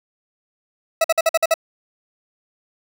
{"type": "tone bursts", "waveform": "40% pulse", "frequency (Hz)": 652, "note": "E5", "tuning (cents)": -19, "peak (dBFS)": -12, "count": 7, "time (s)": [1.01, 1.541], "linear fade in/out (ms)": 5, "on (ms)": 33, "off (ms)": 50, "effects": []}